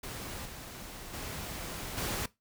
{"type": "noise with level steps", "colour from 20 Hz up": "pink", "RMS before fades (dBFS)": [-41, -45, -40, -34], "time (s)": [0.03, 2.26], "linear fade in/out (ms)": 5, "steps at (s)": [0.45, 1.13, 1.97], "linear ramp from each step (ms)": 10, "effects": ["noise-tail reverb RT60 0.2 s tail -20 dB re dry"]}